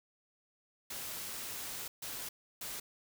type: noise bursts at uneven times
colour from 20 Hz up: white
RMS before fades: -42 dBFS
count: 3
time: 0.9-1.88 / 2.02-2.29 / 2.61-2.8 s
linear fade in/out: 5 ms
effects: none